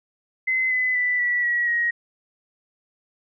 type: tone with pitch steps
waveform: sine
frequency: 2048 / 2015 / 1982.8 / 1951 / 1919.7 / 1888.9 Hz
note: C7 / B6 / B6 / B6 / B6 / A#6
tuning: -38 / +34 / +6 / -22 / -50 / +22 cents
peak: -19 dBFS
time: 0.47-1.91 s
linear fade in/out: 10 ms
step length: 240 ms
effects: none